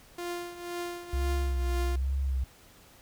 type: tone with tremolo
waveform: sawtooth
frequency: 349.2 Hz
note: F4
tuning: in tune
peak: -28 dBFS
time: 0.18-1.96 s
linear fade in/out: 5 ms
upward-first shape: triangle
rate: 2 Hz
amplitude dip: 75%
type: tone with vibrato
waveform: sine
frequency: 65 Hz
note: C2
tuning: 11 cents flat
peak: -26 dBFS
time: 1.13-2.44 s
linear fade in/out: 5 ms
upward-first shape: sine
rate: 1.2 Hz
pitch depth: 82 cents each way
effects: pink hiss -56 dBFS RMS until 3.01 s